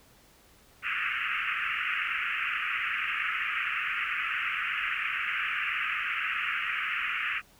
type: band-pass noise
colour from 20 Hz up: white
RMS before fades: -31 dBFS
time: 0.82-7.42 s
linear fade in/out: 50 ms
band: 1200 to 2800 Hz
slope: 96 dB/octave
effects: pink hiss -59 dBFS RMS until 7.59 s